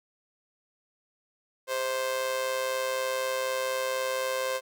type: tone with amplitude modulation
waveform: sawtooth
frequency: 523.3 Hz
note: C5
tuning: in tune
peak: -21 dBFS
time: 1.67-4.61 s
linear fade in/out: 50 ms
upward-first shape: sine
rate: 124 Hz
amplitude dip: 60%
effects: none